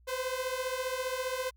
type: beating tone pair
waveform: sawtooth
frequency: 506 / 521 Hz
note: B4 / C5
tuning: +42 / -7 cents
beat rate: 15 Hz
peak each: -31 dBFS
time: 0.07-1.51 s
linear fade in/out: 20 ms
effects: added 60 Hz sine -58 dBFS peak until 1.56 s